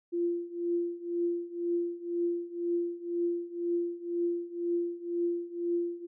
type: tone with tremolo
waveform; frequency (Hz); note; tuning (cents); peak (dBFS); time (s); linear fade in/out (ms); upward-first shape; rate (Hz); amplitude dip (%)
sine; 345.2; F4; -20; -25; 0.12-6.07; 20; triangle; 2; 90
effects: none